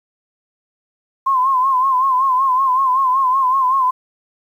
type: tone with vibrato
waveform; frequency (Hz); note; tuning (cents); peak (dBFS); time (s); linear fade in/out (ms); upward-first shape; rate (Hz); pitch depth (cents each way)
sine; 1046; C6; -1; -12; 1.26-3.91; 10; sine; 5.3; 76
effects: 8-bit